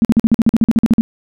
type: tone bursts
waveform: sine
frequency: 226.1 Hz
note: A3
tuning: 47 cents sharp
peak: -6 dBFS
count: 14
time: 0.02-1.01 s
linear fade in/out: 0 ms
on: 28 ms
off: 46 ms
effects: none